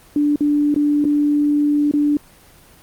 sine tone with dropouts, 293.2 Hz, D4, 3 cents flat, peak -13 dBFS, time 0.16-2.17 s, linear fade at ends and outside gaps 2 ms, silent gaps 0.359-0.407 / 0.743-0.761 / 1.043-1.051 / 1.913-1.937 s, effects pink hiss -47 dBFS RMS until 2.82 s + Opus 24 kbps

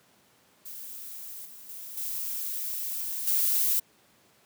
violet noise with level steps, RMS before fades -41 / -47 / -41 / -33 / -25 dBFS, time 0.65-3.8 s, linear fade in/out 10 ms, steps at 1.45 / 1.69 / 1.97 / 3.27 s, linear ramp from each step 5 ms, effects pink hiss -62 dBFS RMS until 4.45 s + high-pass 150 Hz 12 dB/octave

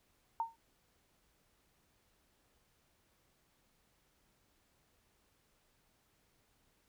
sine tone with exponential decay, 913 Hz, A#5, 36 cents flat, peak -29 dBFS, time 0.4-0.56 s, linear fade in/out 1 ms, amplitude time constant 34 ms, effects pink hiss -74 dBFS RMS until 6.88 s

